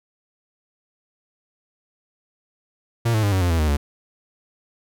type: tone with pitch steps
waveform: 45% pulse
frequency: 116.54 / 108.74 / 101.45 / 94.66 / 88.32 / 82.41 / 76.89 / 71.74 Hz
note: A#2 / A2 / G#2 / F#2 / F2 / E2 / D#2 / D2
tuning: 0 / -20 / -40 / +40 / +20 / 0 / -20 / -40 cents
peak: -17 dBFS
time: 3.05-3.77 s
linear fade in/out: 10 ms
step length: 90 ms
effects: none